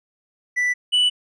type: tone pair in turn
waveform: triangle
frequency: 1975.5 / 2966 Hz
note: B6 / F#7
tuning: 0 / +4 cents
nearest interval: perfect fifth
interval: 704 cents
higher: second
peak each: -16 / -13 dBFS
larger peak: second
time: 0.56-0.74 / 0.92-1.1 s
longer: neither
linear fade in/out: 20 ms
effects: resampled to 22050 Hz